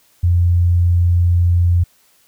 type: tone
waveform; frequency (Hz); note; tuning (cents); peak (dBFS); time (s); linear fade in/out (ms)
sine; 87.31; F2; 0; -10; 0.23-1.84; 10
effects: white hiss -55 dBFS RMS until 2.27 s

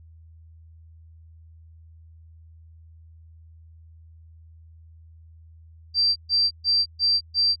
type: tone bursts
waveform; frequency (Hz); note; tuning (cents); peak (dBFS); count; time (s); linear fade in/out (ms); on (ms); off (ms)
sine; 4699; D8; 0; -17; 5; 5.94-7.56; 50; 220; 130
effects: added 81 Hz sine -46 dBFS peak until 7.6 s

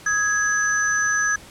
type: tone cluster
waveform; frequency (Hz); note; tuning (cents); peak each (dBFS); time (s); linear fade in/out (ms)
sine; 1262 / 1664 / 6060; D#6 / G#6 / F#8; +24 / +3 / +40; -28 / -19 / -26; 0.06-1.36; 5
effects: pink hiss -44 dBFS RMS until 1.5 s + low-pass 11000 Hz 12 dB/octave

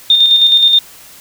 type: tone with tremolo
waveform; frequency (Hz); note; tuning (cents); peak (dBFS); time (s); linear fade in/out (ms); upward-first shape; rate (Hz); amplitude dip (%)
sine; 3635; A#7; -44; -4; 0.1-0.79; 2; square; 9.5; 40
effects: white hiss -38 dBFS RMS until 1.2 s

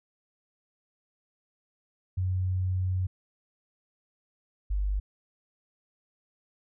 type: tone pair in turn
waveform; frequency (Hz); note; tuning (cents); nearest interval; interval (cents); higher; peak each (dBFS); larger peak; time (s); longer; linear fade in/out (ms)
sine; 92.5 / 49.44; F#2 / G1; 0 / +15; major seventh; 1085; first; -25; neither; 2.17-3.07 / 4.7-5; first; 10
effects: none

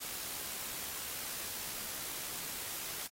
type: noise with amplitude modulation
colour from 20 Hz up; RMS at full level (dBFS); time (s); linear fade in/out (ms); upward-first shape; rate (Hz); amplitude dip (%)
white; -40; 0-3.08; 20; sine; 65.8; 25
effects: AAC 48 kbps

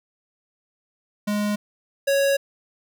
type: tone pair in turn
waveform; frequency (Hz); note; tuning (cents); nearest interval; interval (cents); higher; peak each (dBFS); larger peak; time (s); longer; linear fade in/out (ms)
square; 207.7 / 554.5; G#3 / C#5; 0 / 0; octave + perfect fourth; 1700; second; -22 / -18; second; 1.27-1.56 / 2.07-2.37; second; 10
effects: none

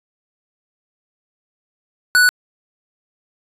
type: tone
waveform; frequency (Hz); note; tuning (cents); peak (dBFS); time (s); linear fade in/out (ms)
square; 1480; F#6; 0; -10; 2.15-2.29; 0
effects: resampled to 32000 Hz

